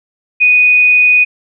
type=tone; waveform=sine; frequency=2482 Hz; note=D#7; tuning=5 cents flat; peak=-5 dBFS; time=0.4-1.25 s; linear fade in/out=20 ms; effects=none